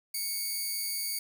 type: tone pair together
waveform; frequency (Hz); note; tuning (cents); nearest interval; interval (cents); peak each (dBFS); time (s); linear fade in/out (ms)
5% pulse; 2217 / 4698; C#7 / D8; 0 / 0; octave + minor second; 1300; -26; 0.14-1.19; 5
effects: none